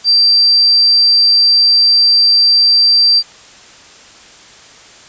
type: tone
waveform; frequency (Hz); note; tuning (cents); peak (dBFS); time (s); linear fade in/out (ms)
sine; 4699; D8; 0; -6; 0.04-3.23; 50
effects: white hiss -39 dBFS RMS until 5.08 s + resampled to 16000 Hz